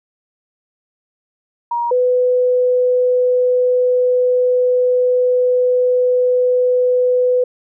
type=tone pair in turn; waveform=sine; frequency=947 / 499.3 Hz; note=A#5 / B4; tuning=+27 / +19 cents; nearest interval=major seventh; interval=1108 cents; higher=first; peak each=-16 / -11 dBFS; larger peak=second; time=1.71-1.91 / 1.91-7.44 s; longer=second; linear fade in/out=5 ms; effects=none